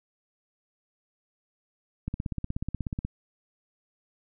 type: click train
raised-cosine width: 5 ms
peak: -18 dBFS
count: 17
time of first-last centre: 2.08-3.05 s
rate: 16.5 Hz
effects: none